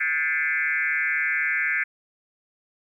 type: tone with frequency modulation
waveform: sine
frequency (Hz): 1900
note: A#6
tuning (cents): +33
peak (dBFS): -21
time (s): 0-1.84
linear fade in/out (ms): 10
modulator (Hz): 152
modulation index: 2.6
effects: 10-bit